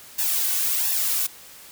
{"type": "noise with flanger", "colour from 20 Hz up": "blue", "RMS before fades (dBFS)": -23, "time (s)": [0.18, 1.27], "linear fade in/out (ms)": 10, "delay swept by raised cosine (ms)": [1.1, 2.7], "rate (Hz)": 1.4, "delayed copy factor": 0.7, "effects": ["white hiss -45 dBFS RMS until 1.71 s"]}